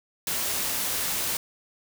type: noise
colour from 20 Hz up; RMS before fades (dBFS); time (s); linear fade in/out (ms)
white; -28; 0.27-1.37; 2
effects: none